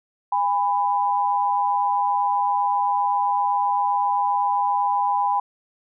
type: tone pair together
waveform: sine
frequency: 812.7 / 995 Hz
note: G#5 / B5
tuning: -38 / +13 cents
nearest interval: major third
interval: 351 cents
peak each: -21 dBFS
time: 0.32-5.4 s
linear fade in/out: 5 ms
effects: none